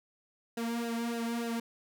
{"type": "tone with flanger", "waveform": "sawtooth", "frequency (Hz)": 233.1, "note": "A#3", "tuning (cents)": 0, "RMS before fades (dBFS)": -34, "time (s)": [0.57, 1.6], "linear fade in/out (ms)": 5, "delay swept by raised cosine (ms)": [0.88, 2.78], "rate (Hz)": 3.4, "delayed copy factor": -0.85, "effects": []}